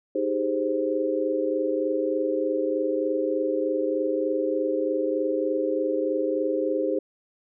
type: chord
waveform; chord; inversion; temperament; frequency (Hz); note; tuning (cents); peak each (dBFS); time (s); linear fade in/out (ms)
sine; Ab major seventh; second; equal; 311.1 / 392 / 415.3 / 523.3; Eb4 / G4 / Ab4 / C5; 0 / 0 / 0 / 0; -28 / -29 / -30 / -26; 0.15-6.99; 5
effects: none